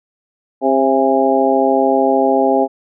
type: harmonic tone with a mistuned harmonic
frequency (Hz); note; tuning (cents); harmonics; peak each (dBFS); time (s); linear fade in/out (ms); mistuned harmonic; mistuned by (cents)
133.5; C3; +35; 2 / 3 / 4 / 5 / 6; -17 / -17 / -17 / -17 / -17; 0.61-2.68; 50; 6; +41
effects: none